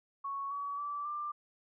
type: tone with pitch steps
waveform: sine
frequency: 1109 / 1134.3 / 1160.1 / 1186.5 Hz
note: C#6 / C#6 / D6 / D6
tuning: 0 / +39 / -22 / +17 cents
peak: -35 dBFS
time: 0.24-1.32 s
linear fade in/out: 10 ms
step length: 270 ms
effects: none